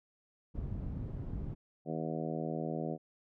white low-pass noise, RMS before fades -39 dBFS, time 0.54-1.55 s, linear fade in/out 20 ms, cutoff 130 Hz, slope 12 dB/octave
harmonic tone, 80 Hz, D#2, 49 cents sharp, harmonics 2 / 3 / 4 / 5 / 6 / 7 / 8 / 9, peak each -39 / -41 / -42 / -43 / -44 / -44 / -45 / -46 dBFS, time 1.85-2.98 s, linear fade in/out 50 ms
effects none

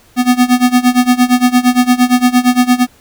square tone with tremolo, 248.2 Hz, B3, 9 cents sharp, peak -5 dBFS, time 0.16-2.87 s, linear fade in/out 50 ms, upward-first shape sine, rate 8.7 Hz, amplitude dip 90%, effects pink hiss -47 dBFS RMS until 3 s

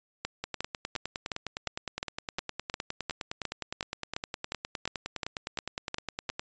two click trains, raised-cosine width 0.2 ms, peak -16 / -14 dBFS, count 59 / 18, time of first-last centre 0.44-6.395 / 0.25-6.3 s, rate 9.74 / 2.81 Hz, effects resampled to 16000 Hz

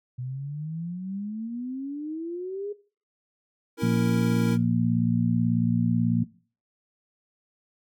sine exponential sweep, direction up, 123.3 to 419.2 Hz, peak -30 dBFS, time 0.18-2.73 s, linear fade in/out 10 ms
square chord, A# diminished, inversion first, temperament equal, 277.2 / 329.6 / 466.2 Hz, C#4 / E4 / A#4, 0 / 0 / 0 cents, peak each -37 / -34 / -33 dBFS, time 3.77-4.58 s, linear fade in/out 50 ms
harmonic tone, 58.27 Hz, A#1, in tune, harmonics 2 / 3 / 4, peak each -26 / -25 / -24 dBFS, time 3.82-6.24 s, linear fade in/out 10 ms
effects noise-tail reverb RT60 0.4 s tail -19 dB re dry

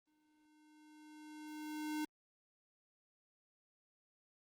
square tone with exponential growth, 304.7 Hz, D#4, 36 cents flat, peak -37 dBFS, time 0.07-2.05 s, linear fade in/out 5 ms, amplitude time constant 430 ms, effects Opus 32 kbps

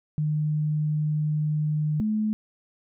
sine tone pair in turn, 151.9 / 214.8 Hz, D#3 / A3, -41 / -41 cents, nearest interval tritone, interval 600 cents, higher second, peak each -22 dBFS, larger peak neither, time 0.18-2 / 2-2.33 s, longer first, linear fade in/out 0 ms, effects none

